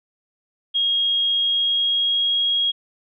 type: tone with pitch glide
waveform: sine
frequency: 3268 to 3287 Hz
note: G#7 to G#7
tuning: -29 to -19 cents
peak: -17 dBFS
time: 0.74-2.72 s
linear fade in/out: 20 ms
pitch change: +10 cents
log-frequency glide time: 1.36-2.36 s
effects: none